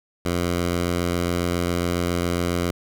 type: tone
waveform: 10% pulse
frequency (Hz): 87.31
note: F2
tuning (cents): 0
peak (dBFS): -13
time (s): 0.25-2.71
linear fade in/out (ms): 5
effects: none